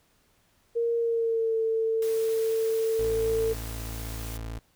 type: tone with pitch glide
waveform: sine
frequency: 466.2 to 447.7 Hz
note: A#4 to A4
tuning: 0 to +30 cents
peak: -23 dBFS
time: 0.75-3.54 s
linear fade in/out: 20 ms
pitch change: -70 cents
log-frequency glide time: 0.97-1.55 s
type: noise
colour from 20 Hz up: white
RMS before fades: -43 dBFS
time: 2.02-4.37 s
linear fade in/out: 2 ms
type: tone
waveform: 30% pulse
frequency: 55.7 Hz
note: A1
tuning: 22 cents sharp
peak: -31 dBFS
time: 2.99-4.59 s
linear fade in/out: 5 ms
effects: pink hiss -66 dBFS RMS until 4.75 s